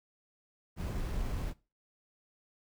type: noise with sample-and-hold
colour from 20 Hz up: brown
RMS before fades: -35 dBFS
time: 0.76-1.54 s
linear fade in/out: 50 ms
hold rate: 7350 Hz
effects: noise-tail reverb RT60 0.3 s tail -20 dB re dry